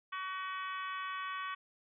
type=harmonic tone with a mistuned harmonic; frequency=377.1 Hz; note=F#4; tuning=33 cents sharp; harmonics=3 / 4 / 5 / 6 / 7 / 8 / 9; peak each=-39 / -45 / -46 / -51 / -50 / -52 / -53 dBFS; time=0.12-1.55 s; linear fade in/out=10 ms; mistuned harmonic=7; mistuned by=-52 cents; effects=none